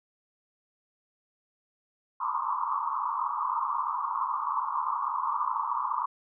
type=band-pass noise; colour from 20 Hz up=white; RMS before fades=-30 dBFS; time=2.2-6.06 s; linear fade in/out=10 ms; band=910 to 1200 Hz; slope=96 dB/octave; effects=none